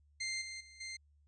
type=tone with level steps; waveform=20% pulse; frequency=2093 Hz; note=C7; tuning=in tune; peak=-31 / -38 / -50 / -37 dBFS; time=0.2-0.97 s; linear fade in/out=10 ms; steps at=0.41 / 0.6 / 0.8 s; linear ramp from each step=10 ms; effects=added 73 Hz sine -65 dBFS peak until 1.27 s + resampled to 22050 Hz

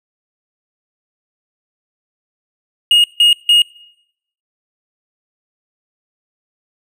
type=tone bursts; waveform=triangle; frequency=2864 Hz; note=F7; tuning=43 cents sharp; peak=-5 dBFS; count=3; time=2.91-3.62 s; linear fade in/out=2 ms; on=130 ms; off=160 ms; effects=noise-tail reverb RT60 0.8 s tail -23 dB re dry

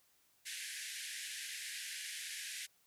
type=band-pass noise; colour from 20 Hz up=pink; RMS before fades=-45 dBFS; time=0.45-2.67 s; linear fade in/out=20 ms; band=1600 to 12000 Hz; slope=96 dB/octave; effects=white hiss -72 dBFS RMS until 2.86 s

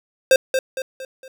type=tone with echo; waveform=square; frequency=525 Hz; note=C5; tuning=6 cents sharp; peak=-10 dBFS; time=0.31-0.36 s; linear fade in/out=2 ms; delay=230 ms; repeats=4; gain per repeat=-7 dB; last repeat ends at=1.28 s; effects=none

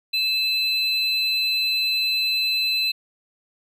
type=tone pair together; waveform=triangle; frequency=2626 / 4045 Hz; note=E7 / B7; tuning=-7 / +41 cents; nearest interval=perfect fifth; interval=748 cents; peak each=-23 / -20 dBFS; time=0.13-2.92 s; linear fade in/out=10 ms; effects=none

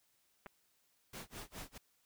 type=clicks; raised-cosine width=0.5 ms; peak=-34 dBFS; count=2; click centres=0.461 / 0.466 s
type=noise with tremolo; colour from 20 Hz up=pink; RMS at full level=-46 dBFS; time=1.13-1.78 s; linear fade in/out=5 ms; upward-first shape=sine; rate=4.8 Hz; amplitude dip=100%
effects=white hiss -75 dBFS RMS until 2.05 s

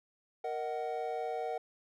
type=chord; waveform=triangle; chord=D# minor; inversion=second; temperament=just; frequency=466.7 / 622.3 / 746.7 Hz; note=A#4 / D#5 / F#5; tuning=+2 / 0 / +16 cents; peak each=-36 / -39 / -35 dBFS; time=0.44-1.58 s; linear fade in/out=5 ms; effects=none

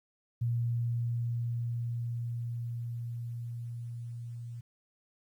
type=tone with level ramp; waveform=sine; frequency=118.3 Hz; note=A#2; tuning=26 cents sharp; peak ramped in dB=-27 to -39 dBFS; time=0.41-4.61 s; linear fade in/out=10 ms; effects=11-bit

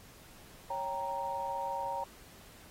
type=chord; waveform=sine; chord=G diminished; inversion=second; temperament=equal; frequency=554.4 / 784 / 932.3 Hz; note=Db5 / G5 / Bb5; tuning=0 / 0 / 0 cents; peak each=-40 / -40 / -35 dBFS; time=0.7-2.04 s; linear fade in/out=5 ms; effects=pink hiss -56 dBFS RMS until 2.7 s + AAC 48 kbps

